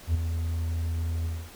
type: tone with ADSR envelope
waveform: triangle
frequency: 82.5 Hz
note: E2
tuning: 2 cents sharp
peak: -16 dBFS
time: 0.07-1.51 s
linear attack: 76 ms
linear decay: 10 ms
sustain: -8 dB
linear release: 260 ms
effects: tanh soft clip ceiling -13 dBFS + pink hiss -48 dBFS RMS until 1.55 s